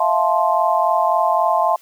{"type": "chord", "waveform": "sine", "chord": "F major seventh", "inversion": "third", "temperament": "just", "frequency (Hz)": [654.8, 698.5, 873.1, 1047.7], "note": ["E5", "F5", "A5", "C6"], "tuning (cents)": [-12, 0, -14, 2], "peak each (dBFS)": -19, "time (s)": [0, 1.76], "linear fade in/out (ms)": 5, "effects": ["white hiss -51 dBFS RMS until 1.81 s", "high-pass 400 Hz 12 dB/octave"]}